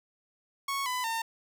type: tone with pitch steps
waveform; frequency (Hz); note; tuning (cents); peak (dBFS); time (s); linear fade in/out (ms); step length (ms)
sawtooth; 1105 / 1001.7 / 908; C#6 / B5 / A#5; -6 / +24 / -46; -26; 0.68-1.22; 5; 180
effects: none